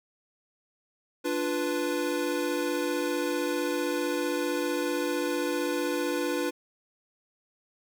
square chord, B diminished, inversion first, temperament equal, 293.7 / 349.2 / 493.9 Hz, D4 / F4 / B4, 0 / 0 / 0 cents, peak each -32 dBFS, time 1.24-6.51 s, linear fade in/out 20 ms, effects none

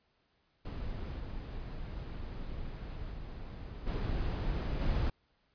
brown noise with level steps, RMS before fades -39 / -41 / -43 / -33 / -30 dBFS, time 0.65-5.1 s, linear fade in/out 5 ms, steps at 1.19 / 3.11 / 3.86 / 4.8 s, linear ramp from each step 20 ms, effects pink hiss -74 dBFS RMS until 5.54 s + resampled to 11025 Hz

